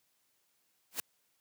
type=noise with exponential growth; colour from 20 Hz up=white; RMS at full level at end=-30 dBFS; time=0.91-1 s; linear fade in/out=2 ms; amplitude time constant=19 ms; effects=white hiss -75 dBFS RMS until 1.4 s + high-pass 80 Hz 12 dB/octave